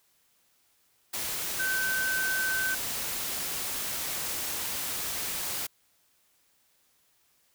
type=tone in noise; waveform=sine; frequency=1534 Hz; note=G6; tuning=38 cents flat; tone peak=-27 dBFS; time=1.59-2.75 s; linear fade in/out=10 ms; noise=white; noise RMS=-33 dBFS; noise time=1.13-5.67 s; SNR=+3 dB; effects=white hiss -68 dBFS RMS until 7.54 s